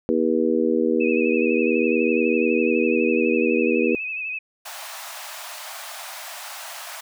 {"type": "harmonic tone", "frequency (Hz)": 80.4, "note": "E2", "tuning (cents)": -43, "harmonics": [3, 4, 5, 6], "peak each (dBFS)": [-23, -23, -23, -23], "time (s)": [0.09, 3.95], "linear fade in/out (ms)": 0}
{"type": "tone with vibrato", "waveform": "sine", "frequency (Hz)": 2557, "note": "D#7", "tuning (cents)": 47, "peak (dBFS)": -26, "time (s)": [1, 4.39], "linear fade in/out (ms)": 10, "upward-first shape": "sine", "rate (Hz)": 12, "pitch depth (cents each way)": 55}
{"type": "high-pass noise", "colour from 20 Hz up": "pink", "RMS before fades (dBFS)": -36, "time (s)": [4.65, 7.01], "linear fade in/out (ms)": 10, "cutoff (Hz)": 600, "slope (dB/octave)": 96}
{"effects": []}